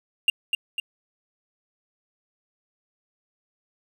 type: tone with echo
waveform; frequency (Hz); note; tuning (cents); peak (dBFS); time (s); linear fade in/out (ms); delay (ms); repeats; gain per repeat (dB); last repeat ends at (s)
triangle; 2794; F7; 0; -13; 0.28-0.3; 2; 250; 2; -5; 0.8
effects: none